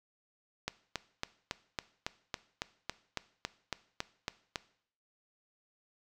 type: click train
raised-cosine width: 0.2 ms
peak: -16 dBFS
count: 15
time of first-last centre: 0.68-4.558 s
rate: 3.61 Hz
effects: noise-tail reverb RT60 0.6 s tail -18 dB re dry